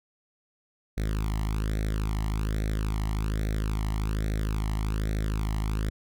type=tone with flanger; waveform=sawtooth; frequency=53 Hz; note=G#1; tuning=36 cents sharp; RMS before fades=-28 dBFS; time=0.97-5.9 s; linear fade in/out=10 ms; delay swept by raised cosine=0.5 to 1 ms; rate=1.2 Hz; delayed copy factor=+0.9; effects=none